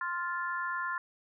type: harmonic tone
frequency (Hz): 349.2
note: F4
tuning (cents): 0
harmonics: 3 / 4 / 5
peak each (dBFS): -35 / -36 / -37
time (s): 0.01-0.98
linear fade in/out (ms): 2
effects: none